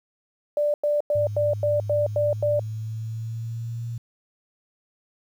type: tone bursts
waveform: sine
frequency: 589 Hz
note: D5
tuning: 5 cents sharp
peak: -19 dBFS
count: 8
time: 0.57-2.595 s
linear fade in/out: 2 ms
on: 170 ms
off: 95 ms
type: tone with pitch glide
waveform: sine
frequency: 103.83 to 117.22 Hz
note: G#2 to A#2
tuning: 0 to +10 cents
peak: -28 dBFS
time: 1.15-3.98 s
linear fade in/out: 5 ms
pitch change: +210 cents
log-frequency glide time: 1.91-3.86 s
effects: 9-bit